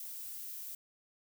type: noise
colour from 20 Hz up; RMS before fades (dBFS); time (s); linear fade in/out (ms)
violet; -44; 0-0.75; 2
effects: none